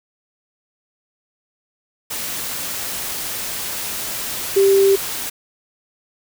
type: tone in noise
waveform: sine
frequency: 392 Hz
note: G4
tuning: in tune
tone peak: -10 dBFS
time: 4.56-4.96 s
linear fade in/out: 10 ms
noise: white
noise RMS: -26 dBFS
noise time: 2.1-5.3 s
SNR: +13 dB
effects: none